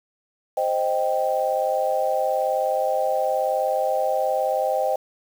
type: chord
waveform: sine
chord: C minor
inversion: none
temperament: equal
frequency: 523.3 / 622.3 / 784 Hz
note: C5 / Eb5 / G5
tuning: 0 / 0 / 0 cents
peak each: -24 dBFS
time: 0.57-4.96 s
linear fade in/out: 5 ms
effects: 7-bit